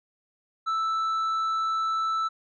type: tone with tanh clipping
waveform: sine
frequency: 1318.5 Hz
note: E6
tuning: in tune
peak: -25 dBFS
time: 0.66-2.29 s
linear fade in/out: 20 ms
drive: 5 dB
effects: none